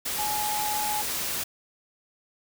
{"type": "tone in noise", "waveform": "sine", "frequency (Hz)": 843, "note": "G#5", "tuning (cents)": 26, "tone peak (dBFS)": -28, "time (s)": [0.18, 1.02], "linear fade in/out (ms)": 10, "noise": "white", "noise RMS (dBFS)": -30, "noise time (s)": [0.05, 1.44], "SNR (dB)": -1, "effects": []}